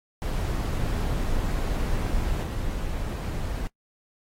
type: noise with level steps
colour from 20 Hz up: brown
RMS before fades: -26 / -29 dBFS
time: 0.22-3.67 s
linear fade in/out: 0 ms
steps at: 2.43 s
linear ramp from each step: 5 ms
effects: noise-tail reverb RT60 0.1 s tail -23 dB re dry + AAC 48 kbps